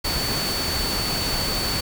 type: tone in noise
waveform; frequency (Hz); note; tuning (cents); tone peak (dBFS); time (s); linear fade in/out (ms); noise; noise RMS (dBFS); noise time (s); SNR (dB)
sine; 4487; C#8; +20; -26; 0.04-1.81; 10; pink; -26; 0.04-1.81; -3
effects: none